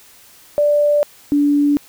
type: tone pair in turn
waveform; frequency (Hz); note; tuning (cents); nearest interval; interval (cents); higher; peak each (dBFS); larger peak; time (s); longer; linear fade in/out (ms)
sine; 587.3 / 289.2; D5 / D4; 0 / -27; octave; 1227; first; -11 / -11; neither; 0.58-1.03 / 1.32-1.77; neither; 0
effects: white hiss -46 dBFS RMS until 1.88 s